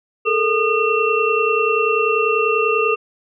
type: tone cluster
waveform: sine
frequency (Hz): 426.2 / 456.4 / 1221 / 2710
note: G#4 / A#4 / D#6 / E7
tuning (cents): +45 / -37 / -33 / +47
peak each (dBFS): -20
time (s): 0.25-2.96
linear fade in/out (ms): 20
effects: none